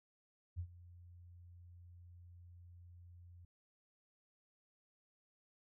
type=tone with ADSR envelope; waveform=sine; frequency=87.6 Hz; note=F2; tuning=6 cents sharp; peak=-37 dBFS; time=0.56-3.45 s; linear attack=31 ms; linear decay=76 ms; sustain=-18 dB; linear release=3 ms; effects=none